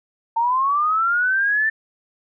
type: linear sweep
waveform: sine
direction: up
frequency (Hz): 901 to 1785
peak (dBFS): -16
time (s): 0.36-1.7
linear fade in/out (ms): 10
effects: none